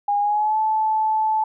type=tone with pitch glide; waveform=sine; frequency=817 to 870.6 Hz; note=G#5 to A5; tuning=-29 to -19 cents; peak=-17 dBFS; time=0.08-1.44 s; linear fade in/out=5 ms; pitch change=+110 cents; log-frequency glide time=0.2-0.58 s; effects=none